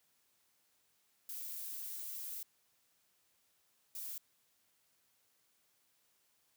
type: noise bursts at uneven times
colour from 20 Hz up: violet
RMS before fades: -44 dBFS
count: 2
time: 1.29-2.43 / 3.95-4.18 s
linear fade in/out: 2 ms
effects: white hiss -75 dBFS RMS until 6.56 s + high-pass 60 Hz 12 dB/octave